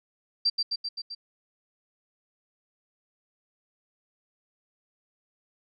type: tone with echo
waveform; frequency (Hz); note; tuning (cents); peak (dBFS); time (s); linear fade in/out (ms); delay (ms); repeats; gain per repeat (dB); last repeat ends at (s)
sine; 4699; D8; 0; -20; 0.45-0.5; 10; 130; 5; -3; 1.15
effects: none